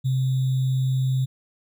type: tone with sample-and-hold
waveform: sine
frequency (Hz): 130.81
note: C3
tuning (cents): 0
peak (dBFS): -19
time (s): 0.04-1.26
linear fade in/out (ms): 20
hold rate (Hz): 3675
effects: none